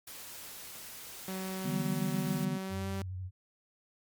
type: noise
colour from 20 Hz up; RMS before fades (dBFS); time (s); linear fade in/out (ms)
white; -46; 0.07-2.45; 5
type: tone with pitch glide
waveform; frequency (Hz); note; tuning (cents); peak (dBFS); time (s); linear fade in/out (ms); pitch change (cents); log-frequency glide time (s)
sawtooth; 188.7 to 194.23; F#3 to G3; +34 to -16; -32; 1.28-3.02; 2; +50; 2.52-2.89
type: chord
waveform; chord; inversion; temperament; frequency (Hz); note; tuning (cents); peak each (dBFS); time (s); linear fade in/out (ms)
sine; E minor seventh; third; equal with one note detuned; 146.83 / 164.81 / 196 / 245.5; D3 / E3 / G3 / B3; 0 / 0 / 0 / -10; -36; 1.64-2.58; 20
type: tone with vibrato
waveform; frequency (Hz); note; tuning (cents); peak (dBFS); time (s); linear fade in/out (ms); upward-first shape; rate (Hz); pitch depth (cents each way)
sine; 92.5; F#2; 0; -36; 2.69-3.31; 50; triangle; 12; 49
effects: MP3 96 kbps